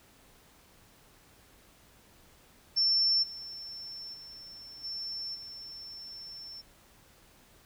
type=tone with level steps; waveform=sine; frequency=5390 Hz; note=E8; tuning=38 cents sharp; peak=-23 / -40 / -45 / -35 / -42 dBFS; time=2.76-6.62 s; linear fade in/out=20 ms; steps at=3.22 / 4.13 / 4.83 / 5.34 s; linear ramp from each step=20 ms; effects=pink hiss -60 dBFS RMS until 7.65 s